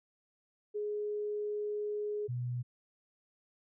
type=tone pair in turn; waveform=sine; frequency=417.9 / 122.92 Hz; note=G#4 / B2; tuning=+11 / -8 cents; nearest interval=octave + major sixth; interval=2119 cents; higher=first; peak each=-33 / -33 dBFS; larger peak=neither; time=0.74-2.28 / 2.28-2.63 s; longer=first; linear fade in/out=20 ms; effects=none